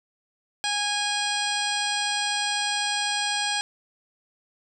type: harmonic tone with a mistuned harmonic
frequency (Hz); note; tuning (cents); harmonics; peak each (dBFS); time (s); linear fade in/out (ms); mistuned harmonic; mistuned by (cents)
824; G#5; -14; 1 / 2 / 3 / 4 / 5 / 6 / 7 / 9 / 10; -30 / -31 / -33 / -30 / -33 / -34 / -37 / -39 / -35; 0.64-3.61; 0; 4; -19
effects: none